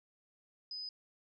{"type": "tone", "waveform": "sine", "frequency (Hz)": 5010, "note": "D#8", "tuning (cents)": 11, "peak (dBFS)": -40, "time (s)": [0.71, 0.89], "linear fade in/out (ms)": 2, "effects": []}